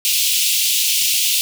pink high-pass noise, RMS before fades -17 dBFS, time 0.05-1.41 s, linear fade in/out 0 ms, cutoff 2600 Hz, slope 48 dB/octave, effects none

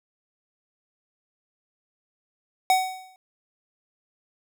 square tone with exponential decay, 750 Hz, F#5, 23 cents sharp, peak -15 dBFS, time 2.7-3.16 s, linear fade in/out 1 ms, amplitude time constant 100 ms, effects none

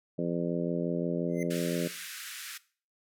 harmonic tone, 85.7 Hz, F2, 32 cents flat, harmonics 2 / 3 / 4 / 5 / 6 / 7, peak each -33 / -35 / -36 / -37 / -38 / -38 dBFS, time 0.18-1.88 s, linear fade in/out 10 ms
square tone with exponential growth, 2062 Hz, C7, 26 cents flat, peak -36 dBFS, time 1.28-1.43 s, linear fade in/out 2 ms, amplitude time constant 31 ms
pink band-pass noise, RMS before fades -42 dBFS, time 1.5-2.58 s, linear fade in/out 10 ms, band 1400 to 15000 Hz, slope 48 dB/octave
effects noise-tail reverb RT60 0.4 s tail -18 dB re dry

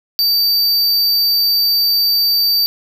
square tone, 4634 Hz, D8, 24 cents flat, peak -12 dBFS, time 0.19-2.66 s, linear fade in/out 0 ms, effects none

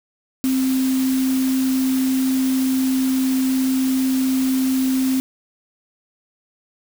sine tone in noise, 261.6 Hz, C4, in tune, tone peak -16 dBFS, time 0.44-5.2 s, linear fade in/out 0 ms, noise white, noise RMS -31 dBFS, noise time 0.44-5.2 s, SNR +12 dB, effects none

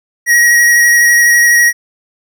square tone with vibrato, 1900 Hz, A#6, 33 cents sharp, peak -6 dBFS, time 0.26-1.73 s, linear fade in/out 50 ms, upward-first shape square, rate 12 Hz, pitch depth 12 cents each way, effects none

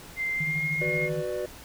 sine tone with pitch glide, 2087 to 2141 Hz, C7 to C7, -5 to +39 cents, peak -26 dBFS, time 0.16-1.1 s, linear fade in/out 50 ms, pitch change +44 cents, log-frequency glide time 0.35-0.65 s
sine tone with tremolo, 155.56 Hz, D#3, in tune, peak -28 dBFS, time 0.4-1.23 s, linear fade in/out 5 ms, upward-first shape sine, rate 13 Hz, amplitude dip 80%
triangle chord, B minor, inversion second, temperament just, 370.4 / 493.9 / 592.7 Hz, F#4 / B4 / D5, +2 / 0 / +16 cents, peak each -31 dBFS, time 0.81-1.46 s, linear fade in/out 5 ms
effects pink hiss -46 dBFS RMS until 1.64 s

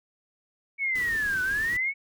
sine linear two-way sweep, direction down then up, 2241 to 1480 to 2241 Hz, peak -24 dBFS, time 0.78-1.94 s, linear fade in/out 50 ms, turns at 1.42 s
pink band-stop noise, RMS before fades -41 dBFS, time 0.95-1.77 s, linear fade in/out 5 ms, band 490 to 950 Hz, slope 96 dB/octave
effects none

